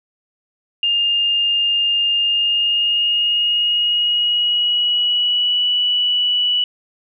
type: tone with pitch glide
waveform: sine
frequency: 2816 to 2951 Hz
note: F7 to F#7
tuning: +14 to -5 cents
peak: -14 dBFS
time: 0.83-6.64 s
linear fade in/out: 2 ms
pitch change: +81 cents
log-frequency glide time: 2.16-5.67 s
effects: none